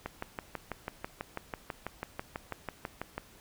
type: click train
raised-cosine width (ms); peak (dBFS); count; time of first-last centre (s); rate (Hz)
0.5; -20; 20; 0.06-3.18; 6.09
effects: pink hiss -57 dBFS RMS until 3.4 s